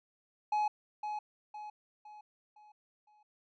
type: tone with echo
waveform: triangle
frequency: 844 Hz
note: G#5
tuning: 28 cents sharp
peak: -26 dBFS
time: 0.52-0.68 s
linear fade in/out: 5 ms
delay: 510 ms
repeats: 5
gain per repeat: -7 dB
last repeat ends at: 3.23 s
effects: resampled to 16000 Hz